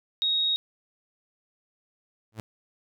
sine tone, 3764 Hz, A#7, 16 cents sharp, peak -22 dBFS, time 0.22-0.56 s, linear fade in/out 0 ms
sawtooth tone with exponential growth, 110 Hz, A2, in tune, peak -27 dBFS, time 2.32-2.4 s, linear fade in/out 0 ms, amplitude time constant 16 ms
effects none

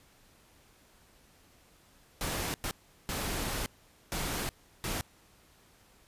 pink noise bursts at uneven times, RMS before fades -34 dBFS, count 5, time 2.21-2.54 / 2.64-2.71 / 3.09-3.66 / 4.12-4.49 / 4.84-5.01 s, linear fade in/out 0 ms, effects pink hiss -62 dBFS RMS until 6.07 s + resampled to 32000 Hz

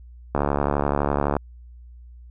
click train, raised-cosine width 1 ms, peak -7 dBFS, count 74, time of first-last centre 0.35-1.367 s, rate 71.8 Hz, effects added 60 Hz sine -41 dBFS peak until 2.3 s

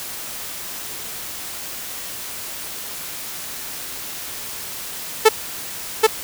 sawtooth tone with echo, 438.7 Hz, A4, 5 cents flat, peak -3 dBFS, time 5.25-5.29 s, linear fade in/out 10 ms, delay 780 ms, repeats 1, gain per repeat -2 dB, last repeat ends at 6.07 s, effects white hiss -31 dBFS RMS until 6.23 s

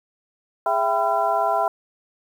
sine tone cluster, 412.9 / 666 / 783 / 1003 / 1360 Hz, G#4 / E5 / G5 / B5 / F6, -10 / +18 / -2 / +26 / -46 cents, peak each -31 / -22 / -23 / -24 / -28 dBFS, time 0.66-1.68 s, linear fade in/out 2 ms, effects 8-bit

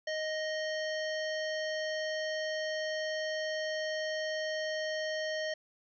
harmonic tone with a mistuned harmonic, 623 Hz, D#5, 2 cents sharp, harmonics 1 / 3 / 5 / 7 / 9 / 10, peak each -34 / -38 / -44 / -47 / -47 / -54 dBFS, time 0.07-5.54 s, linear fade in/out 5 ms, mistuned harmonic 9, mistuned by -24 cents, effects none

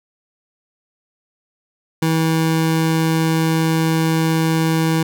25% pulse tone, 161.4 Hz, E3, 36 cents flat, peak -11 dBFS, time 2.02-5.03 s, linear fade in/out 5 ms, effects none

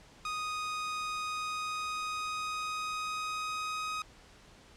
sawtooth tone with pitch glide, 1244.5 to 1256.8 Hz, D#6 to D#6, 0 to +17 cents, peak -30 dBFS, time 0.25-4.02 s, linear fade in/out 2 ms, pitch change +17 cents, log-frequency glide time 1.1-3.84 s, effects pink hiss -57 dBFS RMS until 4.76 s + low-pass 7000 Hz 12 dB/octave

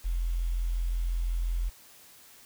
sine tone with quantisation, 42.8 Hz, F1, 34 cents flat, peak -26 dBFS, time 0.04-1.7 s, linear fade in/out 20 ms, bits 9, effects white hiss -54 dBFS RMS until 2.45 s

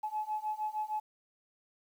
sine beating tone pair, 852 / 858.5 Hz, G#5 / A5, +44 / -43 cents, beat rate 6.5 Hz, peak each -36 / -35 dBFS, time 0.03-1 s, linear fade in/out 10 ms, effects tanh soft clip ceiling -25 dBFS + 10-bit

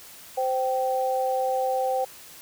sine tone pair together, 519 / 776.1 Hz, C5 / G5, -14 / -18 cents, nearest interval perfect fifth, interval 696 cents, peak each -25 dBFS, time 0.37-2.05 s, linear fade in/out 10 ms, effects white hiss -46 dBFS RMS until 2.41 s

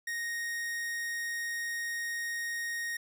45% pulse tone, 1864.7 Hz, A#6, in tune, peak -33 dBFS, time 0.07-2.97 s, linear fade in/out 5 ms, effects none

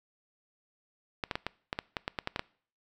clicks, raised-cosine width 0.3 ms, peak -15 dBFS, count 12, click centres 1.238 / 1.312 / 1.355 / 1.466 / 1.729 / 1.789 / 1.968 / 2.079 / 2.188 / 2.274 / 2.361 / 2.394 s, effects noise-tail reverb RT60 0.5 s tail -23 dB re dry

